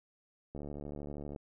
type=click train; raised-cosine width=2 ms; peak=-30 dBFS; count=60; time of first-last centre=0.55-1.362 s; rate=72.7 Hz; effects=none